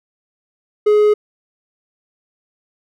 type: tone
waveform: triangle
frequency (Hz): 420.4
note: G#4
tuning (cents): +21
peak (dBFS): -7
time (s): 0.86-1.14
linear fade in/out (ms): 10
effects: none